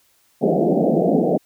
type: band-pass noise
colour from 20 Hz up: pink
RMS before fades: -17 dBFS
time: 0.41-1.38 s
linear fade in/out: 20 ms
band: 160 to 740 Hz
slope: 96 dB/octave
effects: white hiss -60 dBFS RMS until 1.45 s